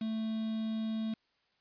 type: tone with quantisation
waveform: triangle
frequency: 220.8 Hz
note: A3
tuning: 6 cents sharp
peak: -30 dBFS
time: 0.01-1.14 s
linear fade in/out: 5 ms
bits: 8
effects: white hiss -74 dBFS RMS until 1.6 s + resampled to 11025 Hz